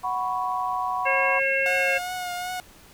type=chord; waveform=sine; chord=F# suspended fourth; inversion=none; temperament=equal; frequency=740 / 987.8 / 1108.7 Hz; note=F#5 / B5 / C#6; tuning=0 / 0 / 0 cents; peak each=-28 / -28 / -29 dBFS; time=0.03-1.4 s; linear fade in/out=20 ms
type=harmonic tone; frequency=541 Hz; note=C#5; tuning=42 cents flat; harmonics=1 / 3 / 4 / 5; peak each=-26 / -26 / -26 / -26 dBFS; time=1.05-1.99 s; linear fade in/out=20 ms
type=tone with vibrato; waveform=sawtooth; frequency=722 Hz; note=F#5; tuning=43 cents flat; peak=-25 dBFS; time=1.66-2.6 s; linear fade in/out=0 ms; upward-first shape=triangle; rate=2.6 Hz; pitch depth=33 cents each way
effects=pink hiss -51 dBFS RMS until 2.93 s